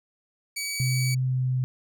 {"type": "tone", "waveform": "15% pulse", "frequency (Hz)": 2274, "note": "C#7", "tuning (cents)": 44, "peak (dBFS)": -22, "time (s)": [0.56, 1.15], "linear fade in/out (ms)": 10}
{"type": "tone with pitch glide", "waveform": "sine", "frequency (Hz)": [129.1, 128.13], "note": ["C3", "C3"], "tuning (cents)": [-23, -36], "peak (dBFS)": -22, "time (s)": [0.8, 1.64], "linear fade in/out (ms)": 0, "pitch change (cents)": -13, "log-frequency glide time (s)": [1.24, 1.51]}
{"effects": []}